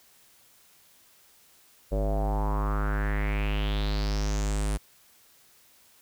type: tone with low-pass filter sweep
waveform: square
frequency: 51.4 Hz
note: G#1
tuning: 17 cents flat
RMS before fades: -27 dBFS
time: 1.91-4.78 s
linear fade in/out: 20 ms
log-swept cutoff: 540 to 10000 Hz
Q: 4.9
effects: white hiss -59 dBFS RMS until 6.01 s